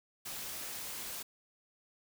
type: noise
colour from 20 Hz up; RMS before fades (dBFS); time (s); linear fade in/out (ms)
white; -42; 0.25-1.23; 10
effects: none